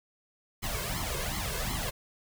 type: noise with flanger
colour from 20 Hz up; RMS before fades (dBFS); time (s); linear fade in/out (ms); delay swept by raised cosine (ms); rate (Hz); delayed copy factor
pink; -33; 0.62-1.91; 20; 0.94 to 1.94; 2.7; +0.95
effects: none